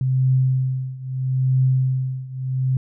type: tone with tremolo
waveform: sine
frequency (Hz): 130.3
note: C3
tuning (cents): -7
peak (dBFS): -13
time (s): 0.01-2.77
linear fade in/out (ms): 2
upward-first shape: triangle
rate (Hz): 0.77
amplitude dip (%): 90
effects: none